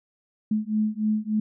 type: beating tone pair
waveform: sine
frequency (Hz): 212.9 / 216.3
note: G#3 / A3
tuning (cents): +43 / -29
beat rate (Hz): 3.4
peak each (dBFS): -25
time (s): 0.51-1.4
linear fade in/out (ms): 5
effects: none